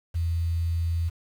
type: tone with quantisation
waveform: sine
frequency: 83.8 Hz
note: E2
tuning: 29 cents sharp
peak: -23 dBFS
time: 0.14-1.1 s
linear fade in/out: 20 ms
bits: 8
effects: none